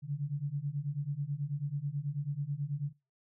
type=beating tone pair; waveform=sine; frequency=138.59 / 147.79 Hz; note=C#3 / D3; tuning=0 / +11 cents; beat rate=9.2 Hz; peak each=-36 / -35 dBFS; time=0.02-2.93 s; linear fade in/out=50 ms; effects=noise-tail reverb RT60 0.3 s tail -24 dB re dry